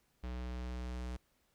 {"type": "tone with low-pass filter sweep", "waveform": "square", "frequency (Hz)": 61.74, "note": "B1", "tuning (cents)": 0, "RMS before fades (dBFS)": -41, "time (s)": [0.23, 1.17], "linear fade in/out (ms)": 10, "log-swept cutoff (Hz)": [4000, 8300], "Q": 0.81, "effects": ["pink hiss -75 dBFS RMS until 1.54 s"]}